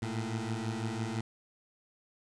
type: beating tone pair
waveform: 20% pulse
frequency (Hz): 108.9 / 114.9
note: A2 / A#2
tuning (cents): -17 / -25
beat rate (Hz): 6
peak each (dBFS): -31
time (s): 0.02-1.21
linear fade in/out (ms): 5
effects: resampled to 22050 Hz + 9-bit